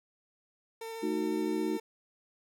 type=tone with vibrato; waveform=30% pulse; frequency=452 Hz; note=A4; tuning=47 cents sharp; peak=-36 dBFS; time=0.81-1.8 s; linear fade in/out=5 ms; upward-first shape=sine; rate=14 Hz; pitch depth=10 cents each way
type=chord; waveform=sine; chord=D# diminished; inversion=second; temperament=equal; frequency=220 / 311.1 / 370 Hz; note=A3 / D#4 / F#4; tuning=0 / 0 / 0 cents; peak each=-36 / -32 / -33 dBFS; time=1.02-1.78 s; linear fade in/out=20 ms
effects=none